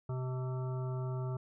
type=harmonic tone with a mistuned harmonic; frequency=128.5 Hz; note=C3; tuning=31 cents flat; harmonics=1 / 3 / 5 / 7 / 9 / 10; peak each=-34 / -44 / -48 / -51 / -53 / -54 dBFS; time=0.09-1.37 s; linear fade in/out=5 ms; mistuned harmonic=10; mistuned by=+63 cents; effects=none